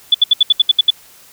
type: tone bursts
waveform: sine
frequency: 3457 Hz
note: A7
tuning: 31 cents flat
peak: -5 dBFS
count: 9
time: 0.12-0.905 s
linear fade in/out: 5 ms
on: 25 ms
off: 70 ms
effects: white hiss -44 dBFS RMS until 1.32 s